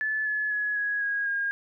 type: tone with pitch steps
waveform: sine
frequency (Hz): 1734 / 1711.1 / 1688.5 / 1666.2 / 1644.3 / 1622.6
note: A6 / A6 / G#6 / G#6 / G#6 / G#6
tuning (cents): -26 / -49 / +28 / +5 / -18 / -41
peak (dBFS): -25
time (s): 0.01-1.51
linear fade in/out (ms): 0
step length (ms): 250
effects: none